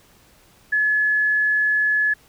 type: tone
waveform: sine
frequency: 1708 Hz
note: G#6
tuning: 48 cents sharp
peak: -16 dBFS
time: 0.72-2.14 s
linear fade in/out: 10 ms
effects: pink hiss -54 dBFS RMS until 2.28 s